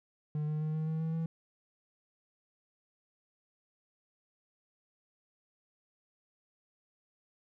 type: tone with pitch steps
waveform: triangle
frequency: 150.8 / 152.82 / 154.86 / 156.93 / 159.03 / 161.16 / 163.31 Hz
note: D3 / D#3 / D#3 / D#3 / D#3 / E3 / E3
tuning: +46 / -31 / -8 / +15 / +38 / -39 / -16 cents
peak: -29 dBFS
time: 0.35-1.26 s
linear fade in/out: 2 ms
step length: 130 ms
effects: none